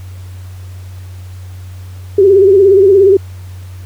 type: tone with vibrato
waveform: sine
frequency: 390 Hz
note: G4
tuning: 9 cents flat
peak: -3 dBFS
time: 2.18-3.17 s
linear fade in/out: 5 ms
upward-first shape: sine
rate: 17 Hz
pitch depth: 82 cents each way
effects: added 92 Hz sine -26 dBFS peak until 3.85 s + pink hiss -43 dBFS RMS until 3.85 s